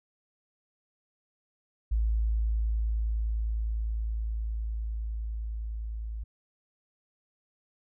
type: tone with level ramp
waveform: sine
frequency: 54.9 Hz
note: A1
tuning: 3 cents flat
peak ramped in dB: -23 to -33 dBFS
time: 1.91-6.24 s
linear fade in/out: 10 ms
effects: none